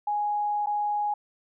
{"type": "tone with dropouts", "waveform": "sine", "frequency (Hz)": 830.6, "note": "G#5", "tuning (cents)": 0, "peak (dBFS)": -24, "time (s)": [0.07, 1.14], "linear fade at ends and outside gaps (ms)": 5, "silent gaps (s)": [0.661, 0.669], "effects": []}